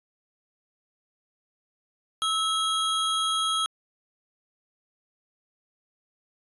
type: tone pair together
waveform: square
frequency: 1300 / 3276 Hz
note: E6 / G#7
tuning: -24 / -24 cents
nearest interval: octave + major third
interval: 1600 cents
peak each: -27 dBFS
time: 2.22-3.66 s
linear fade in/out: 0 ms
effects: resampled to 24000 Hz